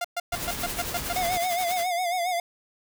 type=tone bursts; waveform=sawtooth; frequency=698.5 Hz; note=F5; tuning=in tune; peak=-22 dBFS; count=8; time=0.01-1.13 s; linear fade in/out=5 ms; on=35 ms; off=120 ms
type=noise with tremolo; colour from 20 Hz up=white; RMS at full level=-32 dBFS; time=0.32-1.88 s; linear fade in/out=50 ms; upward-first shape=triangle; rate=11 Hz; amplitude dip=75%
type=noise; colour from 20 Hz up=pink; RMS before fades=-35 dBFS; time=0.32-1.38 s; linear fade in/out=10 ms
type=tone with vibrato; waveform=square; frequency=711 Hz; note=F5; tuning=31 cents sharp; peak=-25 dBFS; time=1.16-2.4 s; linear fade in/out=2 ms; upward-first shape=sine; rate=7.3 Hz; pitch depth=77 cents each way
effects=none